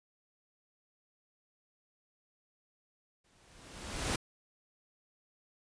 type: noise with exponential growth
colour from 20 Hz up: pink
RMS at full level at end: -31 dBFS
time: 3.24-4.16 s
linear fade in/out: 5 ms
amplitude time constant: 200 ms
effects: resampled to 22050 Hz